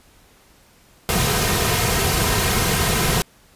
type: noise with comb filter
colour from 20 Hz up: pink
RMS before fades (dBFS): -19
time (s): 1.09-3.22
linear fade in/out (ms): 0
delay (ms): 3.5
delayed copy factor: -0.6
effects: pink hiss -53 dBFS RMS until 3.55 s + resampled to 32000 Hz